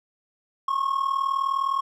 triangle tone with amplitude modulation, 1088 Hz, C#6, 33 cents flat, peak -16 dBFS, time 0.68-1.81 s, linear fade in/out 5 ms, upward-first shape sine, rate 39.7 Hz, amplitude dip 80%, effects tanh soft clip ceiling -14 dBFS

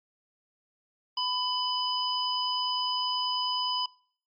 harmonic tone, 999 Hz, B5, 20 cents sharp, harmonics 1 / 3 / 5, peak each -31 / -31 / -31 dBFS, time 1.17-3.86 s, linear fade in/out 5 ms, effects noise-tail reverb RT60 0.5 s tail -23 dB re dry + MP3 48 kbps

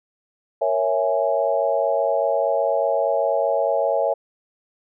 sine chord, A# half-diminished seventh, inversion none, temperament equal, 466.2 / 554.4 / 659.3 / 830.6 Hz, A#4 / C#5 / E5 / G#5, 0 / 0 / 0 / 0 cents, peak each -26 / -21 / -22 / -26 dBFS, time 0.61-4.14 s, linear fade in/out 10 ms, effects none

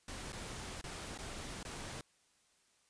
pink noise with dropouts, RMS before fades -45 dBFS, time 0.08-2.01 s, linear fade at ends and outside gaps 2 ms, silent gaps 0.322-0.329 / 0.813-0.84 / 1.177-1.187 / 1.63-1.65 s, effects white hiss -72 dBFS RMS until 2.89 s + resampled to 22050 Hz

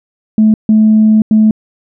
sine tone bursts at uneven times, 216.8 Hz, A3, 25 cents flat, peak -3 dBFS, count 3, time 0.38-0.54 / 0.69-1.22 / 1.31-1.51 s, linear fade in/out 2 ms, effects tanh soft clip ceiling 0 dBFS

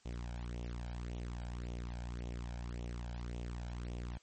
sawtooth tone with flanger, 59.6 Hz, A#1, 39 cents sharp, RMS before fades -42 dBFS, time 0.05-4.18 s, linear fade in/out 10 ms, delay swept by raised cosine 0.31 to 1.31 ms, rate 1.8 Hz, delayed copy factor +0.65, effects white hiss -68 dBFS RMS until 4.22 s + MP3 32 kbps

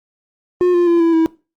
triangle tone with pitch steps, 358.5 / 349.7 / 341.1 / 332.8 / 324.6 Hz, F4 / F4 / F4 / E4 / E4, +45 / +2 / -41 / +17 / -27 cents, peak -8 dBFS, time 0.61-1.26 s, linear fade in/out 0 ms, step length 130 ms, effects noise-tail reverb RT60 0.3 s tail -21 dB re dry + Opus 24 kbps

